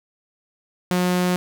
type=tone; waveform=sawtooth; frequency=179.9 Hz; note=F#3; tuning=48 cents flat; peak=-14 dBFS; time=0.91-1.36 s; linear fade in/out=0 ms; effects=none